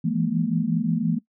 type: tone cluster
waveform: sine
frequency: 163.8 / 169.5 / 211.9 / 236.5 Hz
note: E3 / E3 / G#3 / A#3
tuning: -11 / +49 / +35 / +25 cents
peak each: -27 / -26 / -26 / -25 dBFS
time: 0.04-1.19 s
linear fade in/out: 10 ms
effects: noise-tail reverb RT60 0.1 s tail -19 dB re dry